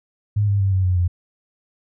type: tone with pitch steps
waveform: sine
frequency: 103.83 / 100.53 / 97.33 / 94.23 / 91.23 / 88.32 Hz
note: G#2 / G2 / G2 / F#2 / F#2 / F2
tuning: 0 / +44 / -12 / +32 / -24 / +20 cents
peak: -15 dBFS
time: 0.36-1.08 s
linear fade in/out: 10 ms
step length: 120 ms
effects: none